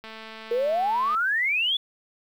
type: click train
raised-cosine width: 0.3 ms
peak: -25 dBFS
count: 246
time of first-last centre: 0.04-1.149 s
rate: 221 Hz
type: exponential sweep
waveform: sine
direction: up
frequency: 457.3 to 3490 Hz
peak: -21 dBFS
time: 0.51-1.77 s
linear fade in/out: 5 ms
effects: 9-bit